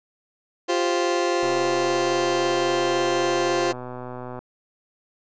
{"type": "chord", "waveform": "30% pulse", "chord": "F suspended second", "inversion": "none", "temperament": "just", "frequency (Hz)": [349.2, 392.9, 523.8], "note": ["F4", "G4", "C5"], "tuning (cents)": [0, 4, 2], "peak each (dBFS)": [-20, -25, -23], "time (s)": [0.68, 3.73], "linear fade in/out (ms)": 20}
{"type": "click train", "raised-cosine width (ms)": 1, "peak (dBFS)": -21, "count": 371, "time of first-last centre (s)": [1.43, 4.39], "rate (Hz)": 125}
{"effects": ["resampled to 16000 Hz"]}